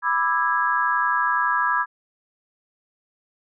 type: chord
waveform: sine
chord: E dominant seventh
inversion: second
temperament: just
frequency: 988.9 / 1186.7 / 1318.5 / 1648.1 Hz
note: B5 / D6 / E6 / G#6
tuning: +2 / +18 / 0 / -14 cents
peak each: -23 / -25 / -26 / -23 dBFS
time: 0.02-1.86 s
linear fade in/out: 50 ms
effects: none